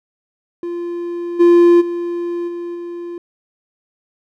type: tone with level steps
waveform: triangle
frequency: 346 Hz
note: F4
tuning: 16 cents flat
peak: -19 / -4 / -17 / -21 / -23 dBFS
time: 0.63-3.18 s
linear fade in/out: 2 ms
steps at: 1.39 / 1.8 / 2.47 / 2.74 s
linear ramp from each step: 20 ms
effects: none